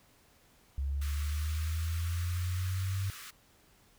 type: linear sweep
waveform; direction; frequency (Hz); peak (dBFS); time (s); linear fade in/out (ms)
sine; up; 67.9 to 98; -30; 0.78-3.1; 0
type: high-pass noise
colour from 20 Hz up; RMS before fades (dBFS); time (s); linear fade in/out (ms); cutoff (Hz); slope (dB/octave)
pink; -47; 1.01-3.31; 10; 1100; 96
effects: pink hiss -64 dBFS RMS until 3.98 s